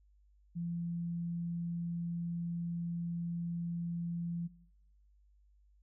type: tone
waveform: sine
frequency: 170.5 Hz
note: F3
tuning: 41 cents flat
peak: -35 dBFS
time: 0.55-4.48 s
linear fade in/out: 20 ms
effects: noise-tail reverb RT60 0.7 s tail -18 dB re dry + added 50 Hz sine -63 dBFS peak until 5.82 s